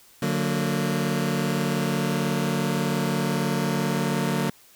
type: chord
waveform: sawtooth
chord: D augmented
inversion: none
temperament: just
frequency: 146.83 / 183.54 / 229.4 Hz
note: D3 / F#3 / A#3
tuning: 0 / -14 / -28 cents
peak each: -23 dBFS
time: 0.22-4.5 s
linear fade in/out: 5 ms
effects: white hiss -54 dBFS RMS until 4.75 s